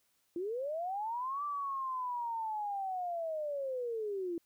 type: linear two-way sweep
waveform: sine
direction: up then down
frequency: 330 to 1174.7 to 330 Hz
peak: -34 dBFS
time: 0.36-4.38 s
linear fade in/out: 2 ms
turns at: 1.44 s
effects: white hiss -75 dBFS RMS until 4.45 s